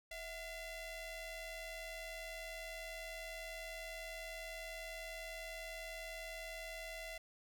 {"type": "ring-modulated tone", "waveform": "sawtooth", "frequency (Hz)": 690, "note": "F5", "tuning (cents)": -21, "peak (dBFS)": -38, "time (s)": [0.11, 7.18], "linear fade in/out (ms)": 5, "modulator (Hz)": 1340, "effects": []}